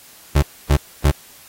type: tone bursts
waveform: 30% pulse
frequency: 72.6 Hz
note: D2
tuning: 19 cents flat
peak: -8 dBFS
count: 3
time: 0.35-1.115 s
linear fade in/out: 10 ms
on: 75 ms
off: 270 ms
effects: white hiss -45 dBFS RMS until 1.48 s + AAC 48 kbps